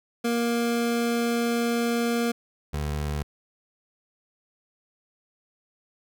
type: tone pair in turn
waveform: 25% pulse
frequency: 235.1 / 74.05 Hz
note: A#3 / D2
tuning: +15 / +15 cents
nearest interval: octave + minor sixth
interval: 2000 cents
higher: first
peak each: -19 / -23 dBFS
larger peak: first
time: 0.24-2.32 / 2.73-3.23 s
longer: first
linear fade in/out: 10 ms
effects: none